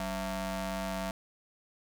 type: ring-modulated tone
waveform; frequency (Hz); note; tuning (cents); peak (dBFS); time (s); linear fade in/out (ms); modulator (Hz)
sawtooth; 237.7; A#3; +34; -26; 0-1.11; 2; 427
effects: none